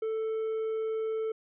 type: tone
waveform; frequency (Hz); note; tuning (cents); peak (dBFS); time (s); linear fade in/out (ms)
triangle; 441.6; A4; +6; -27; 0.02-1.32; 5
effects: resampled to 8000 Hz